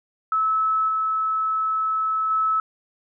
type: tone with level steps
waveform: sine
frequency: 1300 Hz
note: E6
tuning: 24 cents flat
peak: -18 / -20 / -18 dBFS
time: 0.32-2.6 s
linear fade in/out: 2 ms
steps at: 0.88 / 2.3 s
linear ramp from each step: 10 ms
effects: none